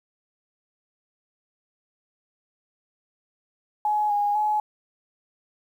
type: tone with pitch steps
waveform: sine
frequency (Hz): 843 / 822 / 847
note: G#5 / G#5 / G#5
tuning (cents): +26 / -18 / +34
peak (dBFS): -20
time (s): 3.85-4.6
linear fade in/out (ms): 2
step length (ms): 250
effects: 9-bit